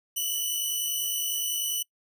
10% pulse tone pair together, 2949 / 2999 Hz, F#7 / F#7, -6 / +23 cents, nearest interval unison, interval 29 cents, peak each -22 / -21 dBFS, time 0.16-1.83 s, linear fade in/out 10 ms, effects noise-tail reverb RT60 0.1 s tail -25 dB re dry

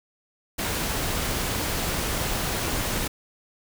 pink noise, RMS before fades -27 dBFS, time 0.58-3.08 s, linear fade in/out 10 ms, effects none

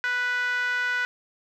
5% pulse tone with band-pass filter, 493.9 Hz, B4, in tune, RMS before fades -26 dBFS, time 0.04-1.05 s, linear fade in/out 0 ms, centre 1600 Hz, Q 8.1, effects none

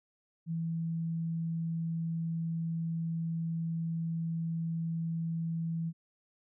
sine tone, 164.81 Hz, E3, in tune, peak -31 dBFS, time 0.46-5.93 s, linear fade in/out 50 ms, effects none

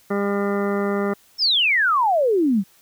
harmonic tone, 200.9 Hz, G3, 43 cents sharp, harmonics 1 / 2 / 3 / 4 / 5 / 6 / 7 / 9 / 10, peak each -23 / -23 / -29 / -34 / -39 / -31 / -34 / -38 / -40 dBFS, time 0.1-1.14 s, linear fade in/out 10 ms
sine exponential sweep, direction down, 5530 to 180.2 Hz, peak -15 dBFS, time 1.38-2.64 s, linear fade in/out 50 ms
effects white hiss -55 dBFS RMS until 2.81 s

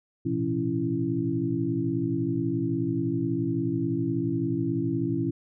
sine tone cluster, 112.4 / 124.1 / 171.1 / 277.1 / 333.5 Hz, A2 / B2 / F3 / C#4 / E4, +37 / +9 / -35 / -1 / +20 cents, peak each -36 / -31 / -32 / -29 / -29 dBFS, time 0.25-5.31 s, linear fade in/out 10 ms, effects none

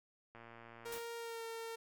click train, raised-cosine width 0.5 ms, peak -39 dBFS, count 74, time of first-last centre 0.35-0.979 s, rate 116 Hz
sawtooth tone with pitch glide, 466.2 to 455.6 Hz, A#4 to A#4, 0 to -40 cents, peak -39 dBFS, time 0.85-1.76 s, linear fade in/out 10 ms, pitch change -40 cents, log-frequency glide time 1.17-1.44 s
white noise with exponential decay, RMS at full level -44 dBFS, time 0.92-1.18 s, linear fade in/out 5 ms, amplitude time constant 55 ms
effects none

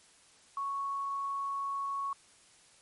sine tone, 1108.7 Hz, C#6, in tune, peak -32 dBFS, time 0.57-2.13 s, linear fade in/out 2 ms, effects white hiss -61 dBFS RMS until 2.81 s + MP3 48 kbps

